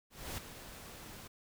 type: noise with ADSR envelope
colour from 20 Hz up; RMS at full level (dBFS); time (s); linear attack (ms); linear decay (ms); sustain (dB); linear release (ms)
pink; -40; 0.1-1.28; 280; 5; -10; 13
effects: none